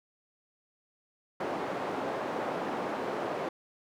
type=band-pass noise; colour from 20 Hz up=white; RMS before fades=-34 dBFS; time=1.4-3.49 s; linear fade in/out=5 ms; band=250 to 760 Hz; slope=12 dB/octave; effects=none